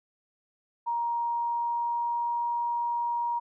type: tone with pitch glide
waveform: sine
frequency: 941 to 947.5 Hz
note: A#5 to A#5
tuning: +16 to +28 cents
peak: -26 dBFS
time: 0.86-3.4 s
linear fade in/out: 20 ms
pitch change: +12 cents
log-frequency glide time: 1.24-2.51 s
effects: none